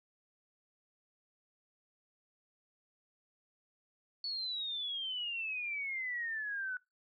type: exponential sweep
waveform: sine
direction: down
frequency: 4461 to 1480 Hz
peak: -35 dBFS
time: 4.24-6.77 s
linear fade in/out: 2 ms
effects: noise-tail reverb RT60 0.2 s tail -23 dB re dry + MP3 96 kbps